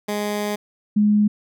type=tone pair in turn; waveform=15% pulse / sine; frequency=207.7 / 209 Hz; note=G#3 / G#3; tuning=0 / +11 cents; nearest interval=unison; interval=11 cents; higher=second; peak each=-16 / -13 dBFS; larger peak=second; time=0.08-0.56 / 0.96-1.28 s; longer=first; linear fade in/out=10 ms; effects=none